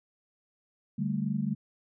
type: chord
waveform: sine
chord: D suspended fourth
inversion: none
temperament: equal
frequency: 146.83 / 196 / 220 Hz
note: D3 / G3 / A3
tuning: 0 / 0 / 0 cents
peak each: -33 / -31 / -32 dBFS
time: 0.98-1.55 s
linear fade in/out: 10 ms
effects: none